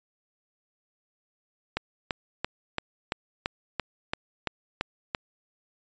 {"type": "click train", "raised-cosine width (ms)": 0.3, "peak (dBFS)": -11, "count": 11, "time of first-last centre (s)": [1.77, 5.148], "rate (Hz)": 2.96, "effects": ["resampled to 16000 Hz"]}